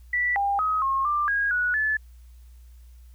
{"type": "tone with pitch steps", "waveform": "sine", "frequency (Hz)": [1962, 801, 1266, 1079, 1186, 1638, 1466, 1732], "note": ["B6", "G5", "D#6", "C#6", "D6", "G#6", "F#6", "A6"], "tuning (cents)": [-12, 37, 30, -47, 17, -24, -16, -28], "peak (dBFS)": -21, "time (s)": [0.13, 1.97], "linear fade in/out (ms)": 5, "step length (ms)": 230, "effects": ["added 60 Hz sine -45 dBFS peak until 3.14 s", "white hiss -65 dBFS RMS until 3.14 s"]}